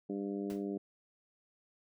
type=harmonic tone; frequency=99.9 Hz; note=G2; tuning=33 cents sharp; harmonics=2 / 3 / 4 / 5 / 6 / 7; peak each=-39 / -39 / -40 / -51 / -51 / -54 dBFS; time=0.09-0.78 s; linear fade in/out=10 ms
type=noise with exponential decay; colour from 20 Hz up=pink; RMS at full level=-48 dBFS; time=0.5-0.67 s; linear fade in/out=0 ms; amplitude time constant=35 ms
effects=none